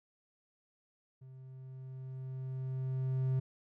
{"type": "tone with level ramp", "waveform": "triangle", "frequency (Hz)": 130.81, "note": "C3", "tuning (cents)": 0, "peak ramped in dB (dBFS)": [-48, -26], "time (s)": [1.21, 3.4], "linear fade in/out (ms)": 10, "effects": []}